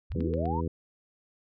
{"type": "linear sweep", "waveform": "sine", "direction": "up", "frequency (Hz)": [32.66, 987.8], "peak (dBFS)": -31, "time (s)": [0.1, 0.61], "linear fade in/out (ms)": 10}
{"type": "clicks", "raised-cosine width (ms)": 0.3, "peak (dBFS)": -32, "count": 4, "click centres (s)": [0.119, 0.206, 0.338, 0.456]}
{"type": "harmonic tone", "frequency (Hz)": 82.2, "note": "E2", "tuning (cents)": -4, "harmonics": [1, 2, 3, 4, 5, 6], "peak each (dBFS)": [-31, -34, -36, -37, -38, -39], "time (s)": [0.15, 0.68], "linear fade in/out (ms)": 5}
{"effects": []}